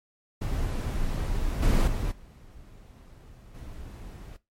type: noise with level steps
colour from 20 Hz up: brown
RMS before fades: -29 / -21 / -29 / -48 / -41 dBFS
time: 0.41-4.37 s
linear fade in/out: 10 ms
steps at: 1.62 / 1.87 / 2.11 / 3.54 s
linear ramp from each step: 10 ms
effects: noise-tail reverb RT60 0.2 s tail -17 dB re dry + MP3 64 kbps